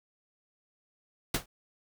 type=noise with exponential decay; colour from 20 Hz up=pink; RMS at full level=-23 dBFS; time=1.34-1.46 s; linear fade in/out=5 ms; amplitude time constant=25 ms; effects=none